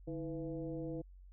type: tone with frequency modulation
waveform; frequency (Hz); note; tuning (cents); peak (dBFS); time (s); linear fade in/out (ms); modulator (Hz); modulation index
sine; 322.5; E4; -38; -38; 0.07-1.02; 10; 175; 1.2
effects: added 46 Hz sine -53 dBFS peak until 1.32 s